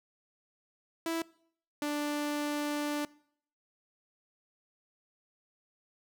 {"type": "tone pair in turn", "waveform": "sawtooth", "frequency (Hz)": [329.6, 294.2], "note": ["E4", "D4"], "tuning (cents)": [0, 3], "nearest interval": "major second", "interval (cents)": 197, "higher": "first", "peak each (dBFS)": -27, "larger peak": "neither", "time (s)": [[1.06, 1.22], [1.82, 3.05]], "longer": "second", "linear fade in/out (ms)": 2, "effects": ["noise-tail reverb RT60 0.6 s tail -22 dB re dry"]}